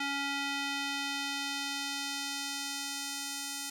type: tone with band-pass filter sweep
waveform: square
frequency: 279.8 Hz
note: C#4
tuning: 16 cents sharp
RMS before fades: -36 dBFS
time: 0-3.7 s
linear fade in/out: 5 ms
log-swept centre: 2500 to 7600 Hz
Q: 0.92
effects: none